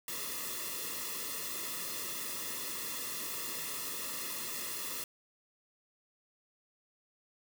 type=noise with comb filter; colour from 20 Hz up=white; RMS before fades=-39 dBFS; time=0.08-5.04 s; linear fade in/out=2 ms; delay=1.3 ms; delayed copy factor=-0.95; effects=none